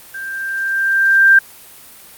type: tone with level ramp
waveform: sine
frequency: 1580 Hz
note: G6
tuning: 13 cents sharp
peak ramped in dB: -25 to -4 dBFS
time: 0.14-1.39 s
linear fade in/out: 5 ms
effects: white hiss -40 dBFS RMS until 2.17 s + Opus 32 kbps